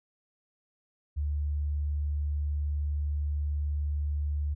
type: tone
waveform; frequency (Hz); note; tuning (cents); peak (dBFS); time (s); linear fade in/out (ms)
sine; 73.42; D2; 0; -27; 1.16-4.55; 20
effects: none